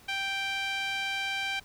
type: tone with band-pass filter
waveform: sawtooth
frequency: 784 Hz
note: G5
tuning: in tune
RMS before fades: -32 dBFS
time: 0.08-1.6 s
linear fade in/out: 10 ms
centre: 2600 Hz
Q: 1.8
effects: pink hiss -56 dBFS RMS until 1.64 s